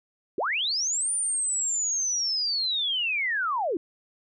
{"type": "linear two-way sweep", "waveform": "sine", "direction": "up then down", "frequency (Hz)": [293.7, 9330, 293.7], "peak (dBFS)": -24, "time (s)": [0.38, 3.77], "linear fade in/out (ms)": 2, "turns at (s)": 1.12, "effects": []}